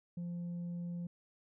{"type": "tone", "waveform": "sine", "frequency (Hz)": 173.6, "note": "F3", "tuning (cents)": -10, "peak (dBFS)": -35, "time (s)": [0.17, 1.07], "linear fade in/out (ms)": 5, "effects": ["tanh soft clip ceiling -37 dBFS"]}